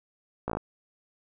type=slowing click train; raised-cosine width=1 ms; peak=-16 dBFS; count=6; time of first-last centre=0.48-0.57 s; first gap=17 ms; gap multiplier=1.03; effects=none